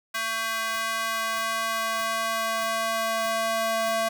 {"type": "tone with high-pass filter sweep", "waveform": "square", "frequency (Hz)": 224.6, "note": "A3", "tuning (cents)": 36, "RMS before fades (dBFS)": -27, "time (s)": [0.14, 4.09], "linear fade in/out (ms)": 10, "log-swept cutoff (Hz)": [1400, 690], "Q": 1.6, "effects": []}